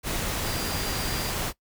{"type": "tone in noise", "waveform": "sine", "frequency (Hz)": 4777, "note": "D8", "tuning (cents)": 29, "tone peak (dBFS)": -37, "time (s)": [0.43, 1.34], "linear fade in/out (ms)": 50, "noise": "pink", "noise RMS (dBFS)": -29, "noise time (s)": [0.03, 1.53], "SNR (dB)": -11, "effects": ["noise-tail reverb RT60 0.1 s tail -20 dB re dry"]}